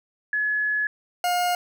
sine / 40% pulse tone pair in turn, 1700 / 712.3 Hz, G#6 / F5, +40 / +34 cents, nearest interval octave + minor third, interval 1506 cents, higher first, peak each -21 / -20 dBFS, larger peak second, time 0.33-0.87 / 1.24-1.55 s, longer first, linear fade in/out 2 ms, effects none

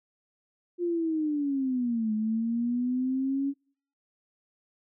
sine linear two-way sweep, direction down then up, 354.5 to 213.5 to 280.8 Hz, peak -25 dBFS, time 0.78-3.54 s, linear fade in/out 50 ms, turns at 2.13 s, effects noise-tail reverb RT60 0.5 s tail -26 dB re dry

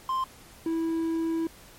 triangle tone pair in turn, 1046.5 / 327.5 Hz, C6 / E4, 0 / -11 cents, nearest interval octave + minor sixth, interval 2011 cents, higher first, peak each -23 dBFS, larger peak neither, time 0.09-0.24 / 0.66-1.47 s, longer second, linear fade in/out 2 ms, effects pink hiss -51 dBFS RMS until 1.78 s + MP3 64 kbps

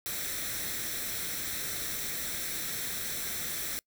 white noise with comb filter, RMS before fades -35 dBFS, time 0.06-3.79 s, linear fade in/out 0 ms, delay 0.52 ms, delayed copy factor +0.6, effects noise-tail reverb RT60 0.1 s tail -26 dB re dry

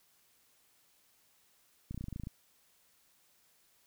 clicks, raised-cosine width 5 ms, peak -28 dBFS, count 11, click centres 1.91 / 1.945 / 1.977 / 2.01 / 2.041 / 2.084 / 2.127 / 2.161 / 2.198 / 2.236 / 2.271 s, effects white hiss -69 dBFS RMS until 3.86 s

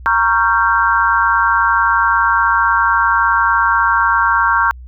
sine chord, G half-diminished seventh, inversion first, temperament equal with one note detuned, 932.3 / 1108.7 / 1376.9 / 1568 Hz, Bb5 / Db6 / F6 / G6, 0 / 0 / -25 / 0 cents, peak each -16 dBFS, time 0.06-4.71 s, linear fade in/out 0 ms, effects added 62 Hz sine -31 dBFS peak until 4.87 s

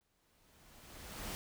pink noise with exponential growth, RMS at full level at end -41 dBFS, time 0.01-1.35 s, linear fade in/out 0 ms, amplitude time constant 290 ms, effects none

